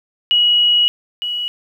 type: tone pair in turn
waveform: sine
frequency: 2911 / 2923 Hz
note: F#7 / F#7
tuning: -29 / -22 cents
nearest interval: unison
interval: 7 cents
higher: second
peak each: -10 / -19 dBFS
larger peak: first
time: 0.31-0.88 / 1.22-1.48 s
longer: first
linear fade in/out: 0 ms
effects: 8-bit